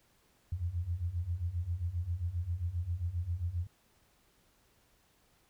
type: beating tone pair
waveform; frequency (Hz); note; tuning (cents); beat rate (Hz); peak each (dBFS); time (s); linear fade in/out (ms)
sine; 82.41 / 89.91; E2 / F#2; 0 / -49; 7.5; -37 / -34; 0.52-3.67; 5
effects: pink hiss -69 dBFS RMS until 5.49 s